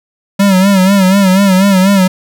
square tone with vibrato, 192.6 Hz, G3, 30 cents flat, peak -6 dBFS, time 0.39-2.08 s, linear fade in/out 10 ms, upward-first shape sine, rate 4.1 Hz, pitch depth 80 cents each way, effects none

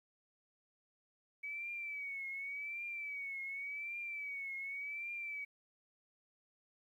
sine tone with vibrato, 2273 Hz, C#7, 43 cents sharp, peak -40 dBFS, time 1.43-5.45 s, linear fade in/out 10 ms, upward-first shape triangle, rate 0.88 Hz, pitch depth 95 cents each way, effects 12-bit

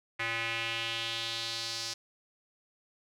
square tone with band-pass filter sweep, 114.9 Hz, A#2, 25 cents flat, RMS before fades -35 dBFS, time 0.19-1.94 s, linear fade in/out 10 ms, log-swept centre 2100 to 5200 Hz, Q 2.8, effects none

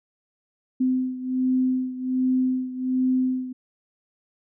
sine beating tone pair, 256.4 / 257.7 Hz, C4 / C4, -35 / -26 cents, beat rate 1.3 Hz, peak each -22 / -26 dBFS, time 0.8-3.53 s, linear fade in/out 10 ms, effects none

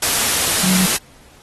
sine tone in noise, 185 Hz, F#3, in tune, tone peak -16 dBFS, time 0.63-0.86 s, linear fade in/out 5 ms, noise white, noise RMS -17 dBFS, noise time 0.02-0.97 s, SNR -2 dB, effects pink hiss -48 dBFS RMS until 1.42 s + AAC 32 kbps

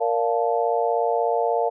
sine chord, Bb major seventh, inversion none, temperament just, 466.2 / 582.7 / 699.2 / 874.1 Hz, Bb4 / D5 / F5 / A5, 0 / -14 / +2 / -12 cents, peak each -23 / -27 / -23 / -27 dBFS, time 0-1.7 s, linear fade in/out 20 ms, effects none

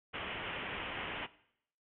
white low-pass noise, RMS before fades -41 dBFS, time 0.13-1.27 s, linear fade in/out 20 ms, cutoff 3200 Hz, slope 96 dB/octave, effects noise-tail reverb RT60 0.7 s tail -18 dB re dry

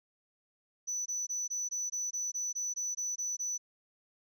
sine tone bursts, 5970 Hz, F#8, 15 cents sharp, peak -30 dBFS, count 13, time 0.87-3.58 s, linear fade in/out 20 ms, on 190 ms, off 20 ms, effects tanh soft clip ceiling -31 dBFS

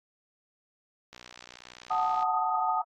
click train, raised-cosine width 0.2 ms, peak -28 dBFS, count 68, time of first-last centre 1.13-2.227 s, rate 61.1 Hz
sine chord, D# diminished, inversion first, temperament equal, 740 / 880 / 1244.5 Hz, F#5 / A5 / D#6, 0 / 0 / 0 cents, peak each -30 dBFS, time 1.9-2.82 s, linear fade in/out 10 ms
effects AAC 32 kbps

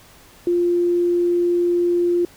sine tone, 349.2 Hz, F4, in tune, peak -15 dBFS, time 0.47-2.25 s, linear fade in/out 2 ms, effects pink hiss -48 dBFS RMS until 2.36 s

